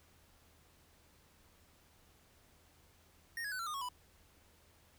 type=tone with pitch steps; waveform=square; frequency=1852 / 1669.1 / 1504.3 / 1355.7 / 1221.9 / 1101.2 / 992.5 Hz; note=A#6 / G#6 / F#6 / E6 / D#6 / C#6 / B5; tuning=-12 / +8 / +28 / +48 / -32 / -12 / +8 cents; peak=-39 dBFS; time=3.37-3.888 s; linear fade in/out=2 ms; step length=74 ms; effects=added 80 Hz sine -70 dBFS peak until 4.98 s + pink hiss -67 dBFS RMS until 4.98 s